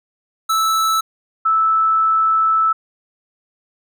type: tone pair in turn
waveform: square / sine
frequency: 1313 / 1313 Hz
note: E6 / E6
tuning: -7 / -7 cents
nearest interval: unison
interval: 0 cents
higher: neither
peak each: -15 / -12 dBFS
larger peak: second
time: 0.49-1.01 / 1.45-2.73 s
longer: second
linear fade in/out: 10 ms
effects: none